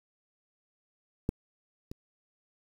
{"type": "clicks", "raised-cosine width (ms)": 3, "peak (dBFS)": [-14, -27], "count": 2, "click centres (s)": [1.291, 1.915], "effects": ["8-bit"]}